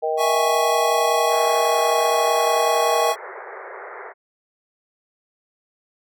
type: harmonic tone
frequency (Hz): 157.1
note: D#3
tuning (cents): +17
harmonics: 3 / 4 / 5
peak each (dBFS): -23 / -24 / -25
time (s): 0.02-3.13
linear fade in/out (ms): 20
type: chord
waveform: square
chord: C# minor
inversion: first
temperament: equal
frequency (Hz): 659.3 / 830.6 / 1108.7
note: E5 / G#5 / C#6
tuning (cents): 0 / 0 / 0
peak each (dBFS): -24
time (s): 0.17-3.16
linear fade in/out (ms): 50
type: band-pass noise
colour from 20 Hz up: pink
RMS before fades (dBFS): -36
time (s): 1.28-4.14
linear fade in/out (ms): 50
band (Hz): 380 to 2100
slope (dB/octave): 96
effects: none